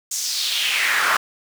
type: noise with high-pass filter sweep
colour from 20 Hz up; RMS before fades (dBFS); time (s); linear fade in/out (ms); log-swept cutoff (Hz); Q
brown; -21; 0.11-1.17; 5; 6900 to 1200; 3.1
effects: none